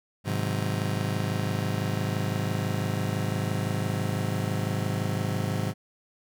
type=chord; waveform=35% pulse; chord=Ab dominant seventh; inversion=none; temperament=just; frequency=103.83 / 129.78 / 155.74 / 186.89 Hz; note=Ab2 / C3 / Eb3 / Gb3; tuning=0 / -14 / +2 / +18 cents; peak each=-28 / -31 / -31 / -32 dBFS; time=0.24-5.74 s; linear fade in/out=50 ms; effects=none